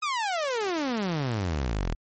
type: exponential sweep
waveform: sawtooth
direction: down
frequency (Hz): 1277 to 36.71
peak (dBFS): -22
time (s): 0.02-1.95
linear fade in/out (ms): 10
effects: low-pass 7000 Hz 12 dB/octave + MP3 32 kbps